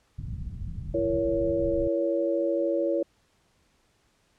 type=low-pass noise; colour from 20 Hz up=pink; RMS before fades=-35 dBFS; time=0.18-1.88 s; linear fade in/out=10 ms; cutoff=170 Hz; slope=24 dB/octave
type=chord; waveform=sine; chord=A# diminished; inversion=second; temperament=just; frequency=335.6 / 466.2 / 559.4 Hz; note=E4 / A#4 / C#5; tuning=+31 / 0 / +16 cents; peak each=-27 / -31 / -26 dBFS; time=0.94-3.03 s; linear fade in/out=5 ms
effects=pink hiss -67 dBFS RMS until 4.38 s + low-pass 9000 Hz 12 dB/octave